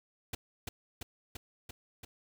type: noise with echo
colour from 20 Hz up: pink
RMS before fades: -36 dBFS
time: 0.33-0.35 s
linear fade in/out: 5 ms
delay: 340 ms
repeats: 5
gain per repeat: -2 dB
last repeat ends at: 2.05 s
effects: none